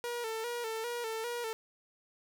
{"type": "tone with vibrato", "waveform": "sawtooth", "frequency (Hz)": 461.8, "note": "A#4", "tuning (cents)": -16, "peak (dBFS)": -31, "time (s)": [0.04, 1.53], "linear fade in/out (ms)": 0, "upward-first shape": "square", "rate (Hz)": 2.5, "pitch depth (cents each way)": 62, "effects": []}